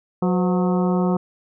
harmonic tone with a mistuned harmonic, 182.1 Hz, F#3, 27 cents flat, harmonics 1 / 2 / 3 / 4 / 5 / 6 / 7, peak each -18 / -24 / -28 / -30 / -32 / -34 / -35 dBFS, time 0.22-1.17 s, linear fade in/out 5 ms, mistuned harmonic 3, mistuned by -98 cents, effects none

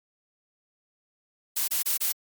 blue noise bursts, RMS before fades -26 dBFS, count 4, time 1.56-2.124 s, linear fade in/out 10 ms, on 120 ms, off 28 ms, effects MP3 96 kbps

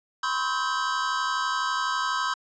square tone cluster, 1005 / 1077 / 1286 / 1567 Hz, B5 / C6 / E6 / G6, +30 / +50 / -43 / -1 cents, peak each -31 dBFS, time 0.23-2.34 s, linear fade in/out 5 ms, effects resampled to 16000 Hz

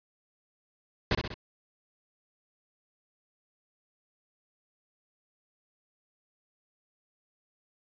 pink noise with echo, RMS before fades -25 dBFS, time 1.11-1.15 s, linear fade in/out 2 ms, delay 64 ms, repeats 3, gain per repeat -5 dB, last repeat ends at 1.342 s, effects resampled to 11025 Hz

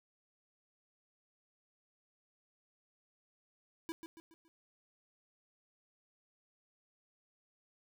square tone with echo, 328.3 Hz, E4, 7 cents flat, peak -39 dBFS, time 3.89-3.92 s, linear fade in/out 0 ms, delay 140 ms, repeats 4, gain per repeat -7 dB, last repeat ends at 4.48 s, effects none

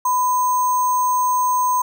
sine tone with sample-and-hold, 1000 Hz, B5, 21 cents sharp, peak -15 dBFS, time 0.05-1.82 s, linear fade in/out 5 ms, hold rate 7350 Hz, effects none

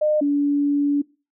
sine tone pair in turn, 608 / 286.9 Hz, D#5 / D4, -40 / -40 cents, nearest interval octave + minor second, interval 1300 cents, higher first, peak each -16 dBFS, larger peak neither, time 0.01-0.21 / 0.21-1.02 s, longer second, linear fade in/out 10 ms, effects noise-tail reverb RT60 0.3 s tail -21 dB re dry

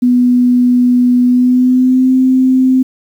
sine tone with pitch glide, 246.9 to 259 Hz, B3 to C4, 0 to -17 cents, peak -6 dBFS, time 0.02-2.83 s, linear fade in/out 10 ms, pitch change +83 cents, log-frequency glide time 1.23-2.12 s, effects 7-bit

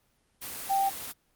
sine tone in noise, 784 Hz, G5, in tune, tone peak -23 dBFS, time 0.69-0.9 s, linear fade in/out 20 ms, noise white, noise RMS -38 dBFS, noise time 0.41-1.13 s, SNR +12 dB, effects pink hiss -70 dBFS RMS until 1.35 s + Opus 24 kbps

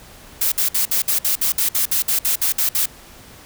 blue noise bursts, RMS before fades -18 dBFS, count 15, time 0.41-2.858 s, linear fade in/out 5 ms, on 110 ms, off 57 ms, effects pink hiss -43 dBFS RMS until 3.45 s

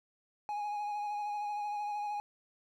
triangle tone with vibrato, 830 Hz, G#5, 1 cent flat, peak -32 dBFS, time 0.49-2.2 s, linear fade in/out 0 ms, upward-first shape sine, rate 13 Hz, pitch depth 23 cents each way, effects none

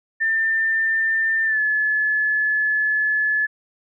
sine tone with pitch glide, 1793 to 1719 Hz, A6 to A6, +32 to -41 cents, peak -17 dBFS, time 0.2-3.47 s, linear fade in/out 20 ms, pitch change -73 cents, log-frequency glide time 1.45-1.6 s, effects none

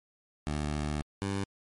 15% pulse tone pair in turn, 74.5 / 98.47 Hz, D2 / G2, +25 / +8 cents, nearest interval perfect fourth, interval 483 cents, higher second, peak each -24 dBFS, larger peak neither, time 0.47-1.02 / 1.22-1.44 s, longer first, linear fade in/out 0 ms, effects MP3 48 kbps

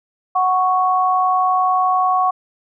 sine tone pair together, 740 / 1108.7 Hz, F#5 / C#6, 0 / 0 cents, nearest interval perfect fifth, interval 700 cents, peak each -16 dBFS, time 0.35-2.31 s, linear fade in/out 10 ms, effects none

